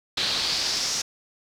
brown noise with band-pass filter sweep, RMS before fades -26 dBFS, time 0.17-1.02 s, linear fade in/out 5 ms, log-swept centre 3900 to 5900 Hz, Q 3.8, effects none

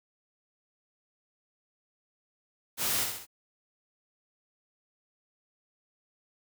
white noise with echo, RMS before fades -30 dBFS, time 2.77-3.07 s, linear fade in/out 50 ms, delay 66 ms, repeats 3, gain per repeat -5 dB, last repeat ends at 3.268 s, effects none

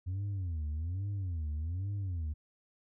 sine tone with vibrato, 87.31 Hz, F2, in tune, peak -30 dBFS, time 0.06-2.34 s, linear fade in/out 20 ms, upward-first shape sine, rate 1.2 Hz, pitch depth 260 cents each way, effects tanh soft clip ceiling -32 dBFS

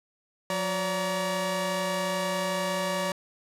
sawtooth tone cluster, 180.6 / 573 / 940 Hz, F#3 / D5 / A#5, -42 / -43 / +14 cents, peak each -29 / -25 / -30 dBFS, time 0.5-3.12 s, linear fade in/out 2 ms, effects low-pass 12000 Hz 12 dB/octave

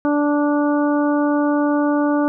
harmonic tone, 292.4 Hz, D4, 7 cents flat, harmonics 1 / 2 / 3 / 4 / 5, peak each -16 / -22 / -26 / -28 / -30 dBFS, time 0.05-2.28 s, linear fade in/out 0 ms, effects none

